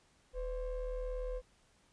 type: ring-modulated tone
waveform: triangle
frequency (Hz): 271.8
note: C#4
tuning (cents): -34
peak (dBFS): -31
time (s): 0.33-1.42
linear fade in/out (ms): 50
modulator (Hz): 233
effects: pink hiss -69 dBFS RMS until 1.92 s + resampled to 22050 Hz